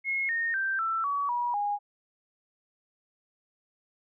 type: tone with pitch steps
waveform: sine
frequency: 2165 / 1841.7 / 1566.7 / 1332.7 / 1133.7 / 964.4 / 820.4 Hz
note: C#7 / A#6 / G6 / E6 / C#6 / B5 / G#5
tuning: -41 / -21 / -1 / +19 / +39 / -41 / -21 cents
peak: -26 dBFS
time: 0.04-1.79 s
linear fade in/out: 50 ms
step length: 250 ms
effects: none